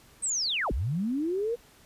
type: linear two-way sweep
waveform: sine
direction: down then up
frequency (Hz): 8520 to 42.19 to 485.9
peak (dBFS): -26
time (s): 0.22-1.56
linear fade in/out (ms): 20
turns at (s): 0.72
effects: pink hiss -57 dBFS RMS until 1.85 s + resampled to 32000 Hz